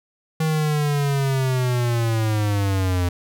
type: linear sweep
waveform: square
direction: down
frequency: 159.4 to 87.31 Hz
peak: -19 dBFS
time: 0.4-3.09 s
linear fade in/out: 5 ms
effects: none